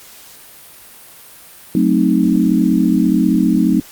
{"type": "chord", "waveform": "sine", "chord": "F# diminished seventh", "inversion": "none", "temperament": "equal", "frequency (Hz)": [185, 220, 261.6, 311.1], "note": ["F#3", "A3", "C4", "Eb4"], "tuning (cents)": [0, 0, 0, 0], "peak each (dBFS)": -16, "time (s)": [1.75, 3.8], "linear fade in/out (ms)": 2, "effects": ["white hiss -40 dBFS RMS until 3.91 s", "Opus 48 kbps"]}